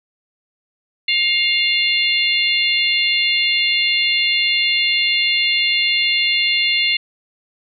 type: harmonic tone with a mistuned harmonic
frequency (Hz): 698.5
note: F5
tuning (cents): 0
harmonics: 3 / 4 / 5 / 6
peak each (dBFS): -19 / -18 / -22 / -22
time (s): 1.08-6.97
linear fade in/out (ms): 5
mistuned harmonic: 3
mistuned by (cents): +32
effects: none